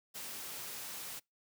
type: noise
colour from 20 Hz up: white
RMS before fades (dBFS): -44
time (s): 0.14-1.2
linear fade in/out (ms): 20
effects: noise-tail reverb RT60 0.2 s tail -26 dB re dry + high-pass 100 Hz 12 dB/octave